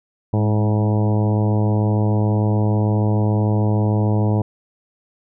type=harmonic tone with a mistuned harmonic; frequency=106.7 Hz; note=G#2; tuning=47 cents sharp; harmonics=1 / 2 / 3 / 4 / 5 / 6 / 7 / 8 / 9; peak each=-16 / -22 / -26 / -28 / -30 / -32 / -33 / -34 / -35 dBFS; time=0.33-4.42 s; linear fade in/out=5 ms; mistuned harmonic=2; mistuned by=-39 cents; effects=none